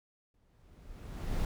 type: noise with exponential growth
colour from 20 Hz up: brown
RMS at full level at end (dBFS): -30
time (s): 0.34-1.45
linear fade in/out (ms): 2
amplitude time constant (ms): 240
effects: none